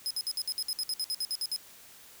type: tone bursts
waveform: sawtooth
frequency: 5090 Hz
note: D#8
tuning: 39 cents sharp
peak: -27 dBFS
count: 15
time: 0.06-1.562 s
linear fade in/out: 0 ms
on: 46 ms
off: 58 ms
effects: white hiss -53 dBFS RMS until 2.2 s